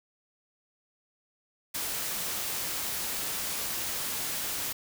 white noise, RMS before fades -33 dBFS, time 1.74-4.73 s, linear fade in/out 10 ms, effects none

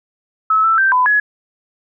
sine tone with pitch steps, 1296 / 1327 / 1564 / 1004 / 1686 Hz, E6 / E6 / G6 / B5 / G#6, -30 / +11 / -4 / +28 / +26 cents, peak -10 dBFS, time 0.5-1.2 s, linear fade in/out 5 ms, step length 140 ms, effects none

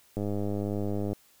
click train, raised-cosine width 2 ms, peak -19 dBFS, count 99, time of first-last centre 0.17-1.131 s, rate 102 Hz, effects white hiss -61 dBFS RMS until 1.4 s

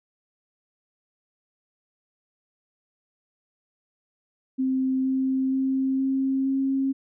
sine tone with pitch steps, 261.9 / 263.7 / 265.6 / 267.4 / 269.3 Hz, C4 / C4 / C4 / C4 / C#4, +2 / +14 / +26 / +38 / -50 cents, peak -21 dBFS, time 4.58-6.93 s, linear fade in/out 20 ms, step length 470 ms, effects none

